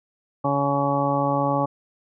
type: harmonic tone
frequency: 140.8 Hz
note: C#3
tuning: 27 cents sharp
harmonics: 1 / 2 / 3 / 4 / 5 / 6 / 7 / 8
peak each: -27 / -26 / -35 / -25 / -33 / -25 / -37 / -27 dBFS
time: 0.44-1.66 s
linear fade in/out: 10 ms
effects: none